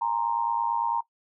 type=tone with amplitude modulation; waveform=sine; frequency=932.3 Hz; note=A#5; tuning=in tune; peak=-20 dBFS; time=0.01-1.01 s; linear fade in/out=10 ms; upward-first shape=sine; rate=109 Hz; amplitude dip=80%; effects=noise-tail reverb RT60 0.1 s tail -18 dB re dry